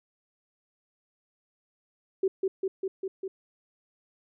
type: tone with echo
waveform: sine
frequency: 382.5 Hz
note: G4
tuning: 42 cents flat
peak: -21 dBFS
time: 2.23-2.28 s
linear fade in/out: 5 ms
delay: 200 ms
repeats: 5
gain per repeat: -2 dB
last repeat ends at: 3.28 s
effects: none